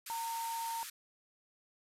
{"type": "band-pass noise", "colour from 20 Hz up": "white", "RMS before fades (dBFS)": -46, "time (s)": [0.06, 0.9], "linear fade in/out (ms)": 5, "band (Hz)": [1100, 14000], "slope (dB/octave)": 96}
{"type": "tone", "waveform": "sine", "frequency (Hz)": 917, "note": "A#5", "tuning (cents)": -29, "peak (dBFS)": -36, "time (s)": [0.1, 0.83], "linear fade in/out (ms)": 0}
{"effects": []}